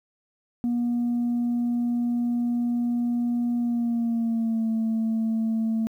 sine tone with pitch glide, 239.6 to 223.6 Hz, A#3 to A3, +48 to +28 cents, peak -20 dBFS, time 0.64-5.87 s, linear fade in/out 0 ms, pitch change -120 cents, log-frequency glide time 3.57-4.69 s, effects tanh soft clip ceiling -20 dBFS + 10-bit

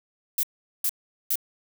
violet noise bursts, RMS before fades -24 dBFS, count 3, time 0.38-1.356 s, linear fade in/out 2 ms, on 52 ms, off 410 ms, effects none

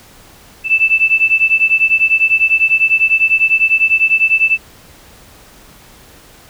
sine beating tone pair, 2637 / 2647 Hz, E7 / E7, 0 / +7 cents, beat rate 10 Hz, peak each -12 dBFS, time 0.64-4.58 s, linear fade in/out 50 ms, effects pink hiss -42 dBFS RMS until 6.49 s

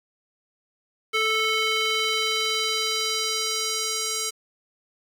square tone with band-pass filter sweep, 439.1 Hz, A4, 4 cents flat, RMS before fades -25 dBFS, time 1.13-4.31 s, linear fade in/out 20 ms, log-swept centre 2400 to 6800 Hz, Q 1.5, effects 7-bit

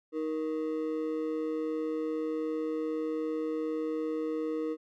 triangle ring-modulated tone, 392 Hz, G4, in tune, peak -25 dBFS, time 0.12-4.77 s, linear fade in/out 50 ms, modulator 78.7 Hz, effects none

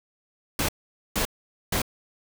pink noise bursts, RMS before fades -25 dBFS, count 3, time 0.59-1.818 s, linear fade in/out 2 ms, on 96 ms, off 470 ms, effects none

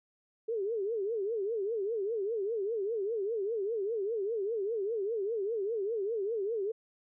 sine tone with vibrato, 424.4 Hz, G#4, 38 cents sharp, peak -30 dBFS, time 0.48-6.72 s, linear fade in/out 10 ms, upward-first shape triangle, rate 5 Hz, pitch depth 220 cents each way, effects none

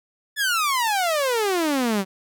sawtooth exponential sweep, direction down, 1760 to 185.5 Hz, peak -16 dBFS, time 0.36-2.05 s, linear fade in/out 50 ms, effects none

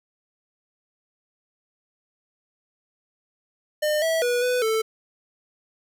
square tone with pitch steps, 605 / 651 / 486.7 / 497.3 / 442 Hz, D#5 / E5 / B4 / B4 / A4, -49 / -22 / -25 / +12 / +8 cents, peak -21 dBFS, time 3.82-4.82 s, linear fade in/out 10 ms, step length 200 ms, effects none

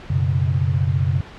sine chord, F# suspended fourth, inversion none, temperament equal, 92.5 / 123.47 / 138.59 Hz, F#2 / B2 / C#3, 0 / 0 / 0 cents, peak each -20 / -22 / -20 dBFS, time 0.1-1.21 s, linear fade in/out 5 ms, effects pink hiss -39 dBFS RMS until 1.38 s + low-pass 3000 Hz 12 dB/octave

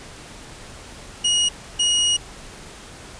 sawtooth tone bursts at uneven times, 2888 Hz, F#7, 43 cents flat, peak -13 dBFS, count 2, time 1.24-1.49 / 1.79-2.17 s, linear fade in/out 10 ms, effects pink hiss -40 dBFS RMS until 3.19 s + resampled to 22050 Hz

